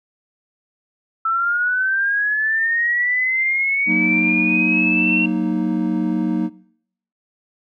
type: linear sweep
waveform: sine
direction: up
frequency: 1318.5 to 2741 Hz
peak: -16 dBFS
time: 1.25-5.26 s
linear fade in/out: 5 ms
type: chord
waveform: triangle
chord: D# minor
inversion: first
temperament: equal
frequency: 185 / 233.1 / 311.1 Hz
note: F#3 / A#3 / D#4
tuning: 0 / 0 / 0 cents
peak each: -20 dBFS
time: 3.86-6.5 s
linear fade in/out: 50 ms
effects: noise-tail reverb RT60 0.7 s tail -21 dB re dry